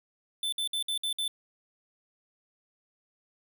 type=tone bursts; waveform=square; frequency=3527 Hz; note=A7; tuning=3 cents sharp; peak=-29 dBFS; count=6; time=0.43-1.279 s; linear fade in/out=2 ms; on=94 ms; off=57 ms; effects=none